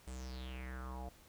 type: tone with low-pass filter sweep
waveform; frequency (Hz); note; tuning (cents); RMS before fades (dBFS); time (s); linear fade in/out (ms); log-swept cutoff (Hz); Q
square; 64; C2; -38; -45; 0.07-1.09; 5; 8900 to 680; 6.1
effects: pink hiss -63 dBFS RMS until 1.28 s